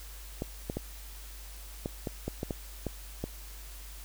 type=clicks; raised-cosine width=2 ms; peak=-19 dBFS; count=10; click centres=0.421 / 0.699 / 0.77 / 1.859 / 2.072 / 2.28 / 2.431 / 2.508 / 2.867 / 3.24 s; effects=added 50 Hz sine -44 dBFS peak until 4.04 s + white hiss -50 dBFS RMS until 4.04 s